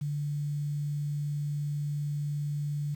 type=tone with quantisation; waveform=sine; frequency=146.2 Hz; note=D3; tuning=7 cents flat; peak=-29 dBFS; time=0.01-2.95 s; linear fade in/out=10 ms; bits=9; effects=none